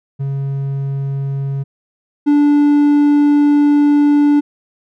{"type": "tone pair in turn", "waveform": "triangle", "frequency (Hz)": [137.8, 291.4], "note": ["C#3", "D4"], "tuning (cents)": [-10, -13], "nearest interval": "octave + minor second", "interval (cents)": 1297, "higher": "second", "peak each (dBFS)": [-15, -6], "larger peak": "second", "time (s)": [[0.19, 1.64], [2.26, 4.41]], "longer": "second", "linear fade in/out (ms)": 20, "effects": []}